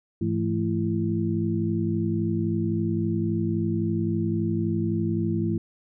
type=tone cluster; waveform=sine; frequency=103.1 / 166.8 / 218.6 / 335.9 Hz; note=G#2 / E3 / A3 / E4; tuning=-12 / +21 / -11 / +33 cents; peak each=-28 dBFS; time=0.21-5.58 s; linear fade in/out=5 ms; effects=none